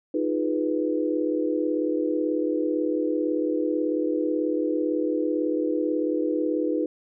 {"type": "chord", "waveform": "sine", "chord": "F half-diminished seventh", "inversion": "third", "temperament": "equal", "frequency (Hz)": [311.1, 349.2, 415.3, 493.9], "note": ["Eb4", "F4", "Ab4", "Cb5"], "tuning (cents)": [0, 0, 0, 0], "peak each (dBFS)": [-25, -29, -31, -28], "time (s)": [0.14, 6.86], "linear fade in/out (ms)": 5, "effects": []}